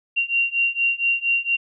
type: beating tone pair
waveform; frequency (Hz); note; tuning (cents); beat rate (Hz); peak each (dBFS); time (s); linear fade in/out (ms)
sine; 2759 / 2763.3; F7 / F7; -22 / -19; 4.3; -22 / -21; 0.16-1.57; 20
effects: none